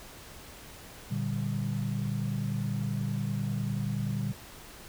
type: chord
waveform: sine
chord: G minor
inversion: first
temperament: equal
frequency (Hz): 116.54 / 146.83 / 196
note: Bb2 / D3 / G3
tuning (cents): 0 / 0 / 0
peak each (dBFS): -32 / -33 / -33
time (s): 1.1-4.33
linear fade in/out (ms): 20
effects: tanh soft clip ceiling -19 dBFS + pink hiss -48 dBFS RMS until 4.88 s